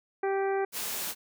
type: harmonic tone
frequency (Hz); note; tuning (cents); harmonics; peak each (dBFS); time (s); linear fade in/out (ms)
390.5; G4; -7; 1 / 2 / 3 / 4 / 5 / 6; -27 / -32 / -42 / -39 / -43 / -47; 0.23-0.65; 5
type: high-pass noise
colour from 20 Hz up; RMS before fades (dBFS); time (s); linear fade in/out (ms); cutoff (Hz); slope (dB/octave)
white; -34; 0.72-1.15; 50; 160; 12
effects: none